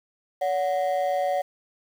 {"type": "ring-modulated tone", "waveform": "triangle", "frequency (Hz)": 652, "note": "E5", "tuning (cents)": -19, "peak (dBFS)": -17, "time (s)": [0.41, 1.42], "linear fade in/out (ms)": 10, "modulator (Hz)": 83.5, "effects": ["8-bit"]}